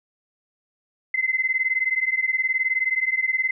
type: beating tone pair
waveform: sine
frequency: 2047 / 2066 Hz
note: C7 / C7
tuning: -38 / -22 cents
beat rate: 19 Hz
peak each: -23 dBFS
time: 1.14-3.51 s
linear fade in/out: 5 ms
effects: none